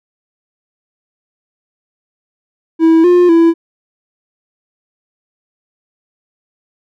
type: tone with pitch steps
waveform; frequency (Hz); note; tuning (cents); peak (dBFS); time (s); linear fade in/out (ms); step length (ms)
triangle; 325.6 / 354.8 / 332.5; E4 / F4 / E4; -21 / +27 / +15; -3; 2.79-3.54; 50; 250
effects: none